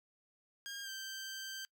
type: tone with pitch glide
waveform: 15% pulse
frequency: 1616 to 1563.7 Hz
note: G#6 to G6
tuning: -48 to -5 cents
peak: -36 dBFS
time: 0.66-1.65 s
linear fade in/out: 0 ms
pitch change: -57 cents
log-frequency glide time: 0.83-0.89 s
effects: noise-tail reverb RT60 0.1 s tail -24 dB re dry